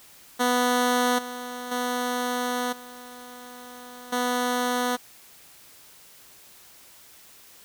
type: tone with level steps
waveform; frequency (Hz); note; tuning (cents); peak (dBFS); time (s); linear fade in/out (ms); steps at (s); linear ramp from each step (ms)
10% pulse; 246.9; B3; 0; -12 / -25 / -17 / -33 / -15; 0.39-4.97; 20; 1.18 / 1.71 / 2.72 / 4.12; 10
effects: white hiss -51 dBFS RMS until 7.64 s